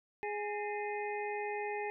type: harmonic tone with a mistuned harmonic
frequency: 415.3 Hz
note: G#4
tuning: in tune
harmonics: 1 / 2 / 4 / 5 / 6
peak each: -38 / -39 / -46 / -46 / -46 dBFS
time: 0.23-1.9 s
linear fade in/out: 0 ms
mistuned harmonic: 4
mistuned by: +150 cents
effects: none